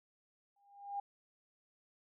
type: tone with exponential growth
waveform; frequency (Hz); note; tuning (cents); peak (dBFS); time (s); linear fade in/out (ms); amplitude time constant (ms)
sine; 805; G5; +46; -34; 0.56-1; 5; 94
effects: none